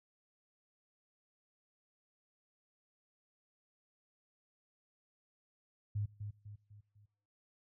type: tone with echo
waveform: sine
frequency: 103.5 Hz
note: G#2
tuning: 5 cents flat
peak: -33 dBFS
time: 5.95-6.06 s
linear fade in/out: 10 ms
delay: 250 ms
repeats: 4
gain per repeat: -7 dB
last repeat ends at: 7.06 s
effects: noise-tail reverb RT60 0.6 s tail -22 dB re dry